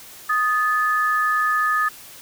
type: tone pair together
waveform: sine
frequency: 1244.5 / 1735.8 Hz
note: D#6 / A6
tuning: 0 / -24 cents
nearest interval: tritone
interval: 576 cents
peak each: -19 / -21 dBFS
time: 0.29-1.89 s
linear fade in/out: 10 ms
effects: white hiss -42 dBFS RMS until 2.21 s